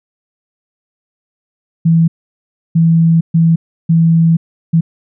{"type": "tone bursts at uneven times", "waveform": "sine", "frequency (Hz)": 164.81, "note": "E3", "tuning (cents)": 0, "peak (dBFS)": -6, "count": 5, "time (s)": [[1.85, 2.08], [2.75, 3.21], [3.34, 3.56], [3.89, 4.37], [4.73, 4.81]], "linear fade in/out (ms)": 10, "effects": []}